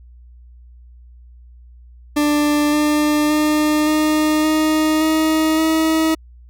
40% pulse tone with pitch steps, 295.6 / 299.4 / 303.2 / 307.1 / 311 / 315 / 319 Hz, D4 / D4 / D#4 / D#4 / D#4 / D#4 / D#4, +11 / +33 / -45 / -23 / -1 / +21 / +43 cents, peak -13 dBFS, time 2.16-6.15 s, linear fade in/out 10 ms, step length 570 ms, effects added 60 Hz sine -40 dBFS peak until 6.49 s

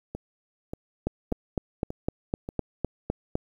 two click trains, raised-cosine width 2 ms, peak -20 / -12 dBFS, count 5 / 10, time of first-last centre 0.15-2.489 / 1.07-3.354 s, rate 1.71 / 3.94 Hz, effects 9-bit

